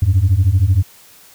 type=beating tone pair; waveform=sine; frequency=87.2 / 100.2 Hz; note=F2 / G2; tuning=-2 / +38 cents; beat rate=13 Hz; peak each=-12 / -11 dBFS; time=0.02-0.83 s; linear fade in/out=5 ms; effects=tanh soft clip ceiling -6 dBFS + white hiss -45 dBFS RMS until 1.34 s